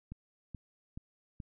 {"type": "click train", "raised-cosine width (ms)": 5, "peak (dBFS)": -30, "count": 4, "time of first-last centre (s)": [0.12, 1.402], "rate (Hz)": 2.34, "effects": []}